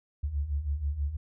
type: beating tone pair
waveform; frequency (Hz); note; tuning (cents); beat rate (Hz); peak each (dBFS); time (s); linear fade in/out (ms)
sine; 68 / 74.2; C#2 / D2; -33 / +18; 6.2; -34 / -29; 0.23-1.17; 10
effects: none